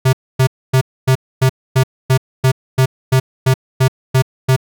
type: tone bursts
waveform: square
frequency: 130.81 Hz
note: C3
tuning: in tune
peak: -9 dBFS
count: 14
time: 0.05-4.564 s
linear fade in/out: 10 ms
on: 81 ms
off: 260 ms
effects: none